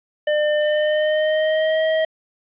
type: tone with pitch glide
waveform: square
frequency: 600 to 635.7 Hz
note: D5 to D#5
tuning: +37 to +37 cents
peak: -17 dBFS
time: 0.27-2.05 s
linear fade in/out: 5 ms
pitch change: +100 cents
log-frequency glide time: 0.6-1.83 s
effects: resampled to 8000 Hz + 8-bit